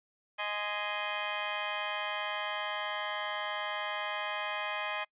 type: chord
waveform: 15% pulse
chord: Ab major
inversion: second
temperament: just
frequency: 623 / 830.6 / 1038.3 Hz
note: Eb5 / Ab5 / C6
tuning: +2 / 0 / -14 cents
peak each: -31 dBFS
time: 0.38-5.05 s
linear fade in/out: 20 ms
effects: noise-tail reverb RT60 0.1 s tail -25 dB re dry + resampled to 8000 Hz